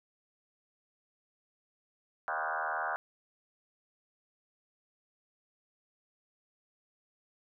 sine tone with frequency modulation, 1108.7 Hz, C#6, in tune, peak -31 dBFS, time 2.28-2.96 s, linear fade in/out 0 ms, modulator 78 Hz, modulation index 6.1, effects none

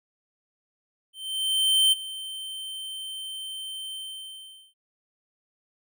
square tone with ADSR envelope, 3106 Hz, G7, 17 cents flat, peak -17 dBFS, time 1.13-4.74 s, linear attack 790 ms, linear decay 22 ms, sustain -17 dB, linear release 800 ms, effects none

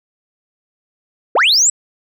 sine linear sweep, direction up, 321.4 to 8000 Hz, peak -7 dBFS, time 1.35-1.7 s, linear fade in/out 5 ms, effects tanh soft clip ceiling -7 dBFS

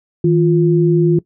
sine tone pair together, 159.65 / 349.2 Hz, D#3 / F4, +45 / 0 cents, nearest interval octave + major second, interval 1355 cents, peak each -12 dBFS, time 0.24-1.19 s, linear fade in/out 5 ms, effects noise-tail reverb RT60 0.1 s tail -19 dB re dry

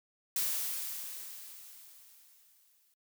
blue noise with exponential decay, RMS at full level -31 dBFS, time 0.36-2.94 s, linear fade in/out 2 ms, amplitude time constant 560 ms, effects noise-tail reverb RT60 0.1 s tail -26 dB re dry

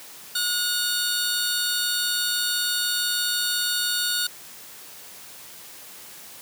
sawtooth tone cluster, 1445 / 3682 / 4441 Hz, F#6 / A#7 / C#8, -41 / -22 / +2 cents, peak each -24 dBFS, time 0.35-4.27 s, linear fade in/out 5 ms, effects white hiss -43 dBFS RMS until 6.41 s + high-pass 100 Hz 12 dB/octave

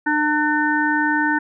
harmonic tone, 300 Hz, D4, 37 cents sharp, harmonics 1 / 3 / 5 / 6, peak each -21 / -22 / -21 / -23 dBFS, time 0.06-1.39 s, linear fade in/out 10 ms, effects none

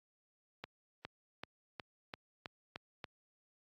accelerating click train, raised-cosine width 0.3 ms, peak -26 dBFS, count 8, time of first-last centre 0.64-3.042 s, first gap 410 ms, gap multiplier 0.94, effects high-pass 80 Hz 12 dB/octave + AAC 32 kbps

